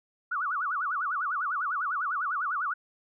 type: tone with vibrato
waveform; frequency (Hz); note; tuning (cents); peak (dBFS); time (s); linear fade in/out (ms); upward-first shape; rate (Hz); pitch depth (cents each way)
sine; 1290; E6; -38; -27; 0.31-2.74; 10; sine; 10; 260
effects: none